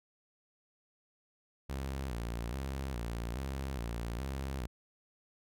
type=tone with vibrato; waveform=sawtooth; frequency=62.5 Hz; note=B1; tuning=21 cents sharp; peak=-32 dBFS; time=1.69-4.67 s; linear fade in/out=10 ms; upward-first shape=square; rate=1.2 Hz; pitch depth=130 cents each way; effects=none